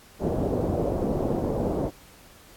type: low-pass noise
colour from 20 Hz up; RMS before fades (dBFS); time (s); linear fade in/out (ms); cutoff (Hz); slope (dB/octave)
white; -26; 0.19-1.91; 50; 580; 24
effects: pink hiss -52 dBFS RMS until 2.56 s + AAC 64 kbps